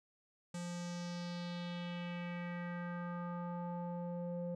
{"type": "tone with low-pass filter sweep", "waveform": "square", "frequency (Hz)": 174.61, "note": "F3", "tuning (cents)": 0, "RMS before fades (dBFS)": -42, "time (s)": [0.54, 4.55], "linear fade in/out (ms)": 5, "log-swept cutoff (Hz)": [8000, 510], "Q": 2.7, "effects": []}